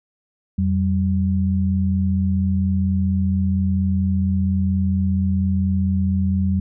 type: tone pair together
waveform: sine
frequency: 87.31 / 191.64 Hz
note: F2 / G3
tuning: 0 / -39 cents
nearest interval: octave + major second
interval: 1361 cents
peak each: -19 dBFS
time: 0.58-6.6 s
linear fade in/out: 5 ms
effects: none